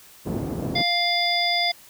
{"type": "band-pass noise", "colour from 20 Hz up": "pink", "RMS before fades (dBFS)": -28, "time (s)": [0.25, 0.83], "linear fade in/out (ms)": 20, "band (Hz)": [110, 410], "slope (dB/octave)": 12}
{"type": "harmonic tone", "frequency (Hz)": 699, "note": "F5", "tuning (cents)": 1, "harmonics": [1, 3, 5, 7], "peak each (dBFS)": [-25, -25, -25, -25], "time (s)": [0.75, 1.72], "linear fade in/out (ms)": 10}
{"effects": ["white hiss -49 dBFS RMS until 1.89 s"]}